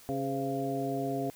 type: harmonic tone with a mistuned harmonic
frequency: 137.1 Hz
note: C#3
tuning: 19 cents flat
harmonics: 1 / 2 / 3 / 4 / 5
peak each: -38 / -34 / -36 / -40 / -35 dBFS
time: 0.09-1.3 s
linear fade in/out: 0 ms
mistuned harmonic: 4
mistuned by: -100 cents
effects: white hiss -55 dBFS RMS until 1.35 s